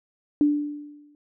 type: tone with exponential decay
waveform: sine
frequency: 293.7 Hz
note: D4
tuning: in tune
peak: -14 dBFS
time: 0.41-1.15 s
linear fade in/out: 1 ms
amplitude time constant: 160 ms
effects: none